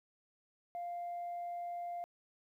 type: tone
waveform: sine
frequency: 698 Hz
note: F5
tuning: 1 cent flat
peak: -37 dBFS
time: 0.75-2.04 s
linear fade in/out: 0 ms
effects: tanh soft clip ceiling -36 dBFS + 12-bit